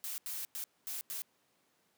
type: noise bursts at uneven times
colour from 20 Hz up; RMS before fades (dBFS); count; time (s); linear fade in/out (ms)
blue; -40; 5; 0.04-0.18 / 0.26-0.45 / 0.55-0.64 / 0.87-1.01 / 1.1-1.22; 0
effects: pink hiss -73 dBFS RMS until 1.97 s + high-pass 200 Hz 12 dB/octave